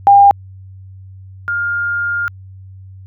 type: tone pair in turn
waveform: sine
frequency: 802 / 1409.7 Hz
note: G5 / F6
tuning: +39 / +16 cents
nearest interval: minor seventh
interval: 977 cents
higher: second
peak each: -3 / -15 dBFS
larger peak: first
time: 0.07-0.31 / 1.48-2.28 s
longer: second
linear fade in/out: 0 ms
effects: added 95 Hz sine -33 dBFS peak until 3.06 s